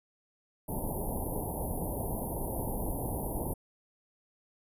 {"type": "band-stop noise", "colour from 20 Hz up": "pink", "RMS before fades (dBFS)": -34, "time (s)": [0.68, 3.54], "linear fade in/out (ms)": 10, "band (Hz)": [950, 10000], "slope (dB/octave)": 96, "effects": ["resampled to 32000 Hz"]}